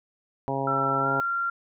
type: harmonic tone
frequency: 136.2 Hz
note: C#3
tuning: 30 cents flat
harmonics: 1 / 2 / 3 / 4 / 5 / 6 / 7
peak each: -33 / -33 / -33 / -33 / -33 / -33 / -33 dBFS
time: 0.48-1.2 s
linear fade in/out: 0 ms
type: tone with pitch glide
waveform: sine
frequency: 1341 to 1380.3 Hz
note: E6 to F6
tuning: +29 to -21 cents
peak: -24 dBFS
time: 0.67-1.5 s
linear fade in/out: 5 ms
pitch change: +50 cents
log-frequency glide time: 1.01-1.08 s
effects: none